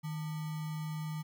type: tone with sample-and-hold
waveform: sine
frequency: 155.56 Hz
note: D#3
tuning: in tune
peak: -35 dBFS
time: 0.03-1.23 s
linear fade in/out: 20 ms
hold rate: 1050 Hz
effects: none